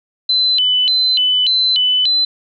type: tone with vibrato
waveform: sine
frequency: 3485 Hz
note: A7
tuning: 17 cents flat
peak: -11 dBFS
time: 0.29-2.25 s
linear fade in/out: 5 ms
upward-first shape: square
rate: 1.7 Hz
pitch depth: 260 cents each way
effects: none